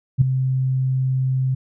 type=tone with ADSR envelope; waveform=sine; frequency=130.81 Hz; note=C3; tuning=in tune; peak=-7 dBFS; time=0.18-1.55 s; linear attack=33 ms; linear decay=7 ms; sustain=-10 dB; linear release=10 ms; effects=none